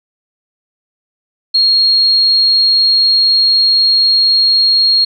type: tone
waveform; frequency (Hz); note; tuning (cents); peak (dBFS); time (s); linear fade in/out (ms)
sine; 4269; C8; +34; -7; 1.54-5.05; 10
effects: none